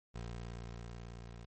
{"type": "tone with level ramp", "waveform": "20% pulse", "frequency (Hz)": 58.27, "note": "A#1", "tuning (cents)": 0, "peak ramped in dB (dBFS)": [-36, -43], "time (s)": [0.14, 1.46], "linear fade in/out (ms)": 20, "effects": ["MP3 32 kbps"]}